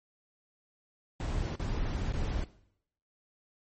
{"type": "noise with dropouts", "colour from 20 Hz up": "brown", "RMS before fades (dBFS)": -32, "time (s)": [1.2, 2.44], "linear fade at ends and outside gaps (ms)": 1, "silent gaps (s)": [[1.556, 1.595], [2.125, 2.135]], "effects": ["noise-tail reverb RT60 0.7 s tail -17 dB re dry", "MP3 32 kbps"]}